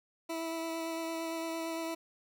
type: tone with vibrato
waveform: 20% pulse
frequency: 328 Hz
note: E4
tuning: 9 cents flat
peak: -30 dBFS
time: 0.29-1.95 s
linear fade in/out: 10 ms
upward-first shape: sine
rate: 8.8 Hz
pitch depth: 13 cents each way
effects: none